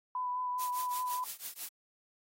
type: tone with vibrato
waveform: sine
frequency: 997 Hz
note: B5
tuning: 16 cents sharp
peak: -32 dBFS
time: 0.15-1.24 s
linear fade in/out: 2 ms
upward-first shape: sine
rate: 4.9 Hz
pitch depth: 16 cents each way
type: noise with tremolo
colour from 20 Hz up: blue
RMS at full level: -38 dBFS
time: 0.59-1.69 s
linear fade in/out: 5 ms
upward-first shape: triangle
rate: 6 Hz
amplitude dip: 100%
effects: AAC 48 kbps